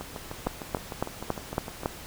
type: two click trains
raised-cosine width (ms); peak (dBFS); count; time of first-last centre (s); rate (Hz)
1; -21 / -11; 13 / 6; 0.01-1.834 / 0.47-1.859; 6.58 / 3.6
effects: pink hiss -43 dBFS RMS until 2.06 s